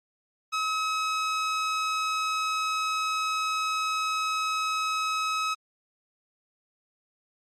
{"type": "tone", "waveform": "sawtooth", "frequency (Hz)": 1280, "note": "D#6", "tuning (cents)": 49, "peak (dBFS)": -22, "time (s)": [0.52, 5.55], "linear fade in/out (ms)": 20, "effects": ["low-pass 7000 Hz 12 dB/octave", "Opus 48 kbps"]}